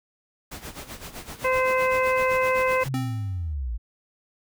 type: noise with tremolo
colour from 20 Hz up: pink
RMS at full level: -36 dBFS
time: 0.51-2.89 s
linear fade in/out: 10 ms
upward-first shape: sine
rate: 7.8 Hz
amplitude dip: 75%
type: harmonic tone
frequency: 516 Hz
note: C5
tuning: 24 cents flat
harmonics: 1 / 2 / 3 / 4 / 5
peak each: -22 / -25 / -32 / -28 / -31 dBFS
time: 1.44-2.84 s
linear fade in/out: 10 ms
type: linear sweep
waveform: sine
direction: down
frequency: 138.59 to 51.91 Hz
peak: -26 dBFS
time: 2.85-3.78 s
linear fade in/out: 20 ms
type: tone with exponential decay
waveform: square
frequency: 261.6 Hz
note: C4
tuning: in tune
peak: -25 dBFS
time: 2.94-3.54 s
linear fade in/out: 1 ms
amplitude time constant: 130 ms
effects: none